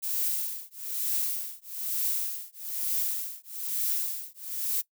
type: noise with tremolo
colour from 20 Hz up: violet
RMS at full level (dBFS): -27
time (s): 0.02-4.82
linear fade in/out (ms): 20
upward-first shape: triangle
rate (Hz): 1.1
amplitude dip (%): 100
effects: noise-tail reverb RT60 0.1 s tail -20 dB re dry